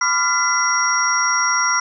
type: tone cluster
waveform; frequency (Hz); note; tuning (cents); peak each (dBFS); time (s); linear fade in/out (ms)
sine; 1006 / 1171 / 1383 / 2009 / 5630; B5 / D6 / F6 / B6 / F8; +32 / -5 / -17 / +29 / +13; -22 / -27 / -19 / -24 / -20; 0.01-1.8; 5
effects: none